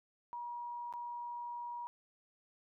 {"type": "tone with dropouts", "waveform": "sine", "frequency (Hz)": 957, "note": "A#5", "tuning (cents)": 45, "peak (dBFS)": -40, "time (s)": [0.33, 1.87], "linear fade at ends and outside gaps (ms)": 0, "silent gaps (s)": [0.926, 0.937], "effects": []}